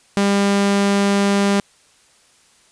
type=tone; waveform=sawtooth; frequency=200 Hz; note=G3; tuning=35 cents sharp; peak=-10 dBFS; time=0.17-1.6 s; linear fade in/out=0 ms; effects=white hiss -54 dBFS RMS until 2.71 s + resampled to 22050 Hz